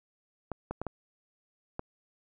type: clicks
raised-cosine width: 1 ms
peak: -20 dBFS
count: 5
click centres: 0.517 / 0.71 / 0.816 / 0.867 / 1.794 s
effects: none